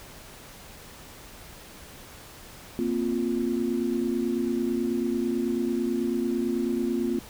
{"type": "chord", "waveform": "sine", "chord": "Bb suspended second", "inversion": "none", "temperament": "just", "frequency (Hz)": [233.1, 262.2, 349.6], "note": ["Bb3", "C4", "F4"], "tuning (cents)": [0, 4, 2], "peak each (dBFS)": [-28, -29, -28], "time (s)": [2.79, 7.19], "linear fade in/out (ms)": 0, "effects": ["pink hiss -46 dBFS RMS until 7.29 s"]}